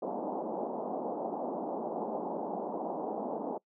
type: band-pass noise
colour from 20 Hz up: white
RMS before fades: -36 dBFS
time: 0.02-3.58 s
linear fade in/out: 5 ms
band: 190 to 870 Hz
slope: 48 dB/octave
effects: noise-tail reverb RT60 0.1 s tail -23 dB re dry